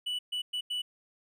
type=tone bursts at uneven times; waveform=triangle; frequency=2960 Hz; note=F#7; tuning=in tune; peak=-29 dBFS; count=4; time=0.06-0.19 / 0.32-0.42 / 0.53-0.61 / 0.7-0.82 s; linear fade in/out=10 ms; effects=none